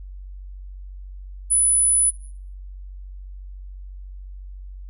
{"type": "tone", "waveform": "sine", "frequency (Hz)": 9970, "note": "D#9", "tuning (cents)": 2, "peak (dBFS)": -14, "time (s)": [1.5, 2.11], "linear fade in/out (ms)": 20, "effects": ["noise-tail reverb RT60 0.5 s tail -18 dB re dry", "added 47 Hz sine -34 dBFS peak until 4.89 s"]}